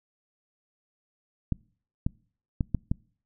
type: clicks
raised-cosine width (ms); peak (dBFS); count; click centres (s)
5; -13; 5; 1.523 / 2.065 / 2.608 / 2.747 / 2.915
effects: noise-tail reverb RT60 0.5 s tail -26 dB re dry